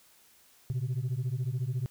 sine beating tone pair, 119.8 / 133.8 Hz, A#2 / C3, +48 / +39 cents, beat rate 14 Hz, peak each -30 dBFS, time 0.7-1.86 s, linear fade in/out 0 ms, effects tanh soft clip ceiling -26 dBFS + white hiss -61 dBFS RMS until 1.9 s

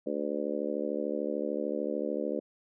harmonic tone, 73.42 Hz, D2, in tune, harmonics 3 / 4 / 5 / 6 / 7 / 8, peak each -38 / -36 / -37 / -38 / -35 / -38 dBFS, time 0.06-2.4 s, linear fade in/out 10 ms, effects none

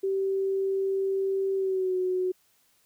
sine tone with pitch glide, 387.4 to 368 Hz, G4 to F#4, -20 to -9 cents, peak -24 dBFS, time 0.03-2.32 s, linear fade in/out 10 ms, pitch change -89 cents, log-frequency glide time 1.55-1.96 s, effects white hiss -66 dBFS RMS until 2.85 s

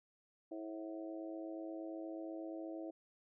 harmonic tone with a mistuned harmonic, 108.4 Hz, A2, 25 cents flat, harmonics 3 / 4 / 5 / 6 / 7, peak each -44 / -57 / -51 / -50 / -58 dBFS, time 0.51-2.91 s, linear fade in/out 10 ms, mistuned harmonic 7, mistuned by -32 cents, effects none

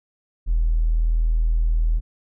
triangle tone, 40.47 Hz, E1, 31 cents flat, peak -12 dBFS, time 0.46-2.01 s, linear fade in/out 50 ms, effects tanh soft clip ceiling -14 dBFS

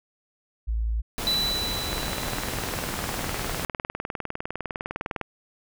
sine tone, 55.7 Hz, A1, 22 cents sharp, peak -23 dBFS, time 0.67-1.02 s, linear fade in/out 20 ms
pink noise, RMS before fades -31 dBFS, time 1.18-3.65 s, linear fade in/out 0 ms
triangle tone with exponential decay, 3970 Hz, B7, 8 cents sharp, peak -19 dBFS, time 1.27-3.25 s, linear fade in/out 0 ms, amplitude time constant 430 ms
click train, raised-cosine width 0.5 ms, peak -14 dBFS, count 66, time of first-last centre 1.93-5.213 s, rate 19.8 Hz
effects none

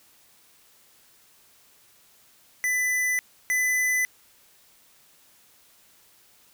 square tone pair in turn, 1998 / 2005 Hz, B6 / B6, +20 / +26 cents, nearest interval unison, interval 6 cents, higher second, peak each -23 / -22 dBFS, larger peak second, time 2.64-3.19 / 3.5-4.05 s, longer neither, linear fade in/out 0 ms, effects white hiss -58 dBFS RMS until 6.53 s

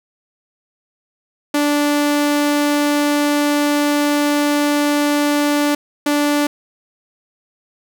sawtooth tone pair in turn, 292.1 / 292.1 Hz, D4 / D4, -9 / -9 cents, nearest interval unison, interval 0 cents, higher neither, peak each -10 dBFS, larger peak neither, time 1.54-5.75 / 6.06-6.47 s, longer first, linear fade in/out 5 ms, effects none

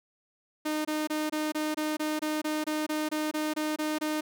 sawtooth tone bursts, 306.6 Hz, D#4, 25 cents flat, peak -24 dBFS, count 16, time 0.65-4.21 s, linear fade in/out 10 ms, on 200 ms, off 24 ms, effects none

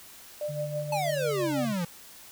sine tone with tremolo, 596 Hz, D5, 25 cents sharp, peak -28 dBFS, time 0.41-1.65 s, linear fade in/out 2 ms, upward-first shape sine, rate 6.1 Hz, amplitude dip 70%
sine tone with pitch glide, 147.4 to 137.53 Hz, D3 to C#3, +7 to -13 cents, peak -34 dBFS, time 0.48-1.74 s, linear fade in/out 20 ms, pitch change -120 cents, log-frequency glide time 1.25-1.49 s
square exponential sweep, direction down, 880 to 164.81 Hz, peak -28 dBFS, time 0.92-1.85 s, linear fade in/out 5 ms
effects white hiss -49 dBFS RMS until 2.31 s

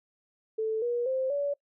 sine tone with pitch steps, 440 / 479.8 / 523.3 / 570.6 Hz, A4 / A#4 / C5 / C#5, 0 / +50 / 0 / +50 cents, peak -26 dBFS, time 0.58-1.54 s, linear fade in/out 10 ms, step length 240 ms, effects noise-tail reverb RT60 0.1 s tail -22 dB re dry

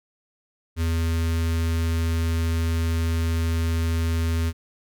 square tone with notch filter, 82.41 Hz, E2, in tune, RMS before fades -23 dBFS, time 0.76-4.53 s, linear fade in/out 50 ms, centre 700 Hz, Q 1, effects none

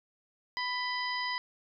harmonic tone with a mistuned harmonic, 992 Hz, B5, 7 cents sharp, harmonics 1 / 2 / 3 / 4 / 5, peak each -35 / -35 / -42 / -46 / -38 dBFS, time 0.57-1.38 s, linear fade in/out 0 ms, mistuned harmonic 3, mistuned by +68 cents, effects none

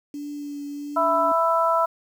sine tone with vibrato, 289 Hz, D4, 28 cents flat, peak -30 dBFS, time 0.14-1.32 s, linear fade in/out 2 ms, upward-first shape triangle, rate 1.5 Hz, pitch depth 17 cents each way
harmonic tone, 330.6 Hz, E4, 5 cents sharp, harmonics 2 / 3 / 4, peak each -22 / -22 / -22 dBFS, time 0.96-1.86 s, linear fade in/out 10 ms
effects 8-bit

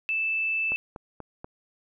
sine tone, 2637 Hz, E7, in tune, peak -24 dBFS, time 0.09-0.76 s, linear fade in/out 0 ms
click train, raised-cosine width 1 ms, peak -24 dBFS, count 4, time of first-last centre 0.72-1.445 s, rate 4.14 Hz
effects none

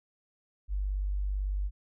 sine tone, 49 Hz, G1, in tune, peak -28 dBFS, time 0.68-1.71 s, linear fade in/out 50 ms, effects none

